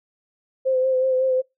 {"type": "tone with vibrato", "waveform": "sine", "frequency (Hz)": 519, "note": "C5", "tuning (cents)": -14, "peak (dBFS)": -17, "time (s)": [0.65, 1.42], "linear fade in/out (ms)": 20, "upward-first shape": "sine", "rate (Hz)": 5.4, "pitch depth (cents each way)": 27, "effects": ["noise-tail reverb RT60 0.2 s tail -24 dB re dry"]}